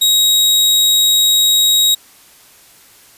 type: tone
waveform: sawtooth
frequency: 3800 Hz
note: A#7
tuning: 33 cents sharp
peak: -6 dBFS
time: 0.01-1.95 s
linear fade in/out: 10 ms
effects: white hiss -45 dBFS RMS until 3.17 s + resampled to 32000 Hz